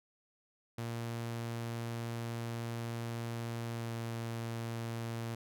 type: tone with pitch glide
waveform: sawtooth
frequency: 116.54 to 115.47 Hz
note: A#2 to A#2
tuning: 0 to -16 cents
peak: -33 dBFS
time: 0.78-5.35 s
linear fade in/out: 5 ms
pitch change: -16 cents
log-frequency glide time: 3.73-3.89 s
effects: none